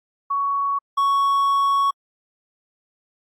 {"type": "tone pair in turn", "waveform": ["sine", "triangle"], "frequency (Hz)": [1118, 1112.4], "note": ["C#6", "C#6"], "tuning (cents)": [14, 6], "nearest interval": "unison", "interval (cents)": 8, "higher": "first", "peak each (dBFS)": [-19, -14], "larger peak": "second", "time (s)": [[0.3, 0.79], [0.97, 1.91]], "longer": "second", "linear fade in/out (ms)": 10, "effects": ["AAC 64 kbps"]}